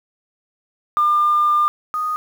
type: tone pair in turn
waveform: sine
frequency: 1201 / 1239.1 Hz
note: D6 / D#6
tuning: +38 / -8 cents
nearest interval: minor second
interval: 54 cents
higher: second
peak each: -12 / -19 dBFS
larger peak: first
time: 0.97-1.68 / 1.94-2.16 s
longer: first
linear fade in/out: 0 ms
effects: tanh soft clip ceiling -8 dBFS + 7-bit